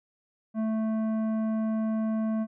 triangle tone with tanh clipping, 220 Hz, A3, in tune, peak -27 dBFS, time 0.54-2.47 s, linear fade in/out 50 ms, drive 15 dB, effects none

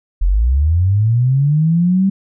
sine linear sweep, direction up, 39.52 to 196.7 Hz, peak -10 dBFS, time 0.21-2.1 s, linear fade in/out 10 ms, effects none

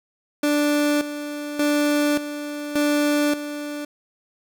30% pulse tone with tremolo, 293.7 Hz, D4, in tune, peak -15 dBFS, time 0.43-3.85 s, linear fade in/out 5 ms, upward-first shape square, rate 0.86 Hz, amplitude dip 70%, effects none

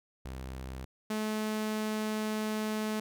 sawtooth tone pair in turn, 65 / 215.5 Hz, C2 / A3, -11 / -36 cents, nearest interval octave + major sixth, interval 2075 cents, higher second, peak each -35 / -27 dBFS, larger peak second, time 0.25-0.85 / 1.1-3 s, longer second, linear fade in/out 5 ms, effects none

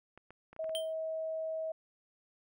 clicks, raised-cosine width 0.5 ms, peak -37 dBFS, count 6, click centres 0.176 / 0.306 / 0.53 / 0.564 / 0.643 / 0.694 s
sine tone, 640 Hz, D#5, 49 cents sharp, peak -34 dBFS, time 0.59-1.72 s, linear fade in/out 5 ms
square tone with exponential decay, 3136 Hz, G7, in tune, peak -33 dBFS, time 0.75-0.93 s, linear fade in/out 0 ms, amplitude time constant 38 ms
effects none

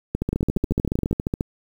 two click trains, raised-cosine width 3 ms, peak -9 / -9 dBFS, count 11 / 19, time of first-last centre 0.33-1.111 / 0.15-1.409 s, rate 12.8 / 14.3 Hz, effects 7-bit

